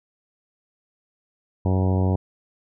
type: harmonic tone with a mistuned harmonic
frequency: 93.6 Hz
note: F#2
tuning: 20 cents sharp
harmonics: 1 / 2 / 3 / 4 / 5 / 6 / 7 / 8 / 9 / 10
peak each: -19 / -25 / -29 / -31 / -33 / -35 / -36 / -37 / -38 / -39 dBFS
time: 1.65-2.16 s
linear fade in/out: 5 ms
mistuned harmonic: 10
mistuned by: +33 cents
effects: none